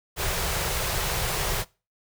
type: band-stop noise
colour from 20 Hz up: pink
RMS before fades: -27 dBFS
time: 0.16-1.65 s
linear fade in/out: 50 ms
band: 180 to 360 Hz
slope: 48 dB/octave
effects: noise-tail reverb RT60 0.3 s tail -22 dB re dry